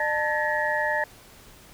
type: tone cluster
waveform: sine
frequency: 603 / 885 / 1714 / 1885 Hz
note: D5 / A5 / A6 / A#6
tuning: +46 / +10 / -46 / +19 cents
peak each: -28 dBFS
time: 0-1.04 s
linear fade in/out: 2 ms
effects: pink hiss -50 dBFS RMS until 1.73 s